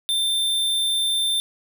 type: tone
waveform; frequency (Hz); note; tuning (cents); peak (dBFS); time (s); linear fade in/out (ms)
square; 3575; A7; +27; -20; 0.09-1.4; 0
effects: none